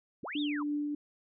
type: linear two-way sweep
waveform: sine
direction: up then down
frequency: 106.2 to 3793 to 896 Hz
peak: -37 dBFS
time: 0.23-0.63 s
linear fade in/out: 5 ms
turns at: 0.4 s
type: tone with tremolo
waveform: sine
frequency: 293.7 Hz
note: D4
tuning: in tune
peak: -29 dBFS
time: 0.35-0.95 s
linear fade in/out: 5 ms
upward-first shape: triangle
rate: 3.2 Hz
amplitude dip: 30%
effects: none